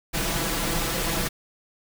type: noise with comb filter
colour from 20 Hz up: pink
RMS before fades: -26 dBFS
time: 0.13-1.29 s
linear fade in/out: 20 ms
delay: 6 ms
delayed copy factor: +0.75
effects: none